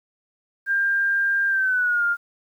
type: tone with pitch glide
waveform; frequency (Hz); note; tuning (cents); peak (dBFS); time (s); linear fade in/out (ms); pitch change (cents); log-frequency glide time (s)
sine; 1597 to 1406.4; G6 to F6; +32 to +12; -18; 0.66-2.17; 50; -220; 1.48-2.04
effects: 9-bit